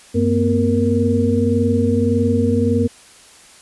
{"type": "tone cluster", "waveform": "sine", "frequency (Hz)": [96.6, 231.2, 252.9, 467], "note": ["G2", "A#3", "B3", "A#4"], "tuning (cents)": [-25, -14, 41, 3], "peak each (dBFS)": -19, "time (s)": [0.14, 2.88], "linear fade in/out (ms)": 20, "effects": ["white hiss -45 dBFS RMS until 3.61 s", "resampled to 24000 Hz"]}